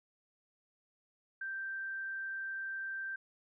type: tone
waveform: sine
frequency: 1568 Hz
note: G6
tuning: in tune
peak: -37 dBFS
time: 1.41-3.16 s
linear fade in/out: 5 ms
effects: none